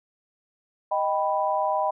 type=chord; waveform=sine; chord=Eb augmented; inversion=none; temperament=equal; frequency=622.3 / 784 / 987.8 Hz; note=Eb5 / G5 / B5; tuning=0 / 0 / 0 cents; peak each=-26 dBFS; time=0.91-1.91 s; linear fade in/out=10 ms; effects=none